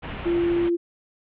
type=low-pass noise; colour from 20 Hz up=pink; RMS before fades=-34 dBFS; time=0.02-0.7 s; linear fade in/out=20 ms; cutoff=3200 Hz; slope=48 dB/octave
type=tone; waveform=sine; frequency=343.7 Hz; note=F4; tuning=28 cents flat; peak=-19 dBFS; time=0.25-0.77 s; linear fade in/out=20 ms
effects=none